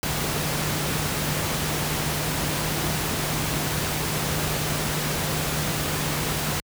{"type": "tone in noise", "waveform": "sine", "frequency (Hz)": 151.2, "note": "D#3", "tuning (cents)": -49, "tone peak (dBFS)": -30, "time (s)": [0.03, 6.6], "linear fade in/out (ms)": 0, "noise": "pink", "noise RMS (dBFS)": -26, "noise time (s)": [0.03, 6.6], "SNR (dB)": -7, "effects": ["high-pass 60 Hz 12 dB/octave"]}